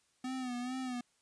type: tone with vibrato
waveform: square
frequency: 251.8 Hz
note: B3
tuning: 34 cents sharp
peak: -37 dBFS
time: 0.24-1.01 s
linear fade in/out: 5 ms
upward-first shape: sine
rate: 2.3 Hz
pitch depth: 63 cents each way
effects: white hiss -73 dBFS RMS until 1.21 s + resampled to 22050 Hz